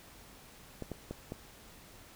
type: clicks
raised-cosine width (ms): 2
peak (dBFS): -25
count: 4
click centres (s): 0.823 / 0.917 / 1.11 / 1.321
effects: pink hiss -55 dBFS RMS until 2.15 s